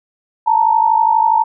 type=tone pair together; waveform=sine; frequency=880 / 932.3 Hz; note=A5 / A#5; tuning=0 / 0 cents; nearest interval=minor second; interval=100 cents; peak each=-12 / -13 dBFS; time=0.46-1.44 s; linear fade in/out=20 ms; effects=none